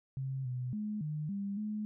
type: tone with pitch steps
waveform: sine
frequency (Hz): 133.5 / 125.6 / 211.3 / 151.7 / 199.5 / 212.2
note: C3 / B2 / G#3 / D#3 / G3 / G#3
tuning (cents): +35 / +30 / +30 / -44 / +31 / +38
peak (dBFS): -34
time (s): 0.17-1.85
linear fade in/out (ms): 0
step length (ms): 280
effects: none